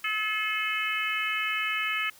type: harmonic tone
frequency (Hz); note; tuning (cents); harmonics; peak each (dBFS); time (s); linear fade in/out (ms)
430; A4; -40; 3 / 4 / 5 / 6 / 7; -33 / -34 / -31 / -32 / -35; 0.04-2.1; 5
effects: white hiss -54 dBFS RMS until 2.19 s